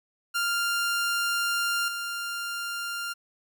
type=tone with level steps; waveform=sawtooth; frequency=1396 Hz; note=F6; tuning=1 cent flat; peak=-21 / -27 dBFS; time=0.34-3.14 s; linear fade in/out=20 ms; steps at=1.88 s; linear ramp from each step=2 ms; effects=none